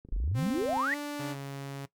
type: click train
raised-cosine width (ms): 3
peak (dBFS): -35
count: 20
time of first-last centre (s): 0.05-0.77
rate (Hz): 26.4
type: exponential sweep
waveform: sine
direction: up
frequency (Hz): 36.3 to 2029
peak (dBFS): -27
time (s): 0.12-0.94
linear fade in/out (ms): 0
type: tone with pitch glide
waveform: sawtooth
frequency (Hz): 261.6 to 291.9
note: C4 to D4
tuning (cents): 0 to -10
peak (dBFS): -30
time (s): 0.34-1.36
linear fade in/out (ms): 50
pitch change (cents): +190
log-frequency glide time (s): 0.81-0.96
type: tone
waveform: sawtooth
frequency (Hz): 138.59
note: C#3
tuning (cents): 0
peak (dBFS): -33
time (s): 1.19-1.86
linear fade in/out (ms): 10
effects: noise-tail reverb RT60 0.1 s tail -18 dB re dry